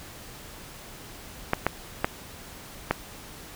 clicks, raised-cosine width 0.5 ms, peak -6 dBFS, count 4, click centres 1.534 / 1.666 / 2.045 / 2.91 s, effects pink hiss -44 dBFS RMS until 3.55 s

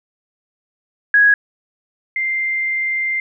sine tone pair in turn, 1661.2 / 2093 Hz, G#6 / C7, 0 / 0 cents, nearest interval major third, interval 400 cents, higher second, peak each -8 / -17 dBFS, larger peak first, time 1.14-1.34 / 2.16-3.2 s, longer second, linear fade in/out 2 ms, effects none

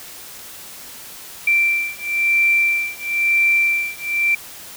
sine beating tone pair, 2349 / 2350 Hz, D7 / D7, 0 / +1 cents, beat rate 1 Hz, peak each -18 dBFS, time 1.47-4.35 s, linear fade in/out 5 ms, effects white hiss -37 dBFS RMS until 4.76 s

